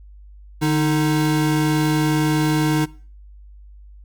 square tone pair together, 149.73 / 311.1 Hz, D3 / D#4, +34 / 0 cents, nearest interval octave + minor second, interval 1266 cents, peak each -20 dBFS, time 0.61-2.86 s, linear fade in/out 20 ms, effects noise-tail reverb RT60 0.4 s tail -20 dB re dry + added 50 Hz sine -40 dBFS peak until 4.04 s

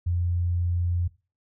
sine tone, 87.31 Hz, F2, in tune, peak -22 dBFS, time 0.06-1.08 s, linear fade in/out 10 ms, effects noise-tail reverb RT60 0.3 s tail -19 dB re dry

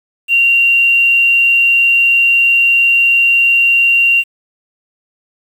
sine tone with quantisation, 2763 Hz, F7, 19 cents flat, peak -7 dBFS, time 0.28-4.24 s, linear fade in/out 50 ms, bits 6, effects none

